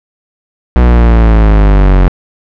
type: linear sweep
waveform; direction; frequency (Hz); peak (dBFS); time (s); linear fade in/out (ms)
45% pulse; down; 61.74 to 45.22; -3; 0.76-2.08; 0
effects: low-pass 2000 Hz 12 dB/octave